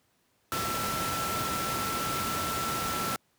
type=tone in noise; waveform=sine; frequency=1337 Hz; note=E6; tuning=24 cents sharp; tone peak=-32 dBFS; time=0.52-3.16 s; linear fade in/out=0 ms; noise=pink; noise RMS=-32 dBFS; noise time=0.52-3.16 s; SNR=-3 dB; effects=pink hiss -70 dBFS RMS until 3.38 s + high-pass 100 Hz 12 dB/octave